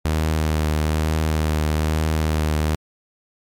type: tone with vibrato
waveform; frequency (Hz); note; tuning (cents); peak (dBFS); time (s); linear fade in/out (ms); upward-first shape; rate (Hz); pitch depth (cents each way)
sawtooth; 77.7; D#2; -2; -14; 0.05-2.75; 0; triangle; 1.1; 25
effects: MP3 96 kbps